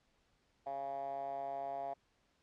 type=tone with band-pass filter; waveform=10% pulse; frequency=137.8 Hz; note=C#3; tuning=10 cents flat; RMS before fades=-41 dBFS; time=0.66-1.94 s; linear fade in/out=10 ms; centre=730 Hz; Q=8.6; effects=pink hiss -75 dBFS RMS until 2.42 s + low-pass 6000 Hz 12 dB/octave